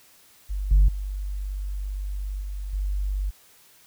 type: tone with level steps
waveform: sine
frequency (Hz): 48.79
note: G1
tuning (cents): -7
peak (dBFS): -25 / -11 / -27 / -29 / -23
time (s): 0.49-3.31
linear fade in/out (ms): 20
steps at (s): 0.71 / 0.88 / 2.41 / 2.73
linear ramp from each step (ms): 5
effects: tanh soft clip ceiling -11 dBFS + white hiss -55 dBFS RMS until 3.86 s